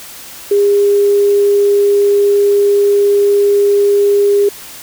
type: tone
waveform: sine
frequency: 405.4 Hz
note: G#4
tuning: 42 cents flat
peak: -7 dBFS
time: 0.51-4.49 s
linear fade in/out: 5 ms
effects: white hiss -32 dBFS RMS until 4.82 s